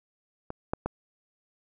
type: clicks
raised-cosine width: 1 ms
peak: -21 / -13 / -15 dBFS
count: 3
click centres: 0.504 / 0.735 / 0.86 s
effects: none